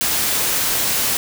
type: noise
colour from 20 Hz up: white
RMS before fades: -19 dBFS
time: 0.01-1.17 s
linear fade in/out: 0 ms
effects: none